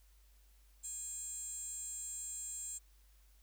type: tone with high-pass filter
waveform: 15% pulse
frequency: 822 Hz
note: G#5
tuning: 18 cents flat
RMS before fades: -44 dBFS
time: 0.83-2.79 s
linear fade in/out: 20 ms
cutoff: 7500 Hz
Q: 8.9
effects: added 50 Hz sine -62 dBFS peak until 3.42 s + white hiss -72 dBFS RMS until 3.42 s